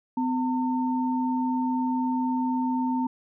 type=tone pair together; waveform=sine; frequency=254.1 / 906 Hz; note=B3 / A#5; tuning=+49 / -50 cents; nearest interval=octave + minor seventh; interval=2201 cents; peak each=-24 / -29 dBFS; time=0.17-3.07 s; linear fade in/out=5 ms; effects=none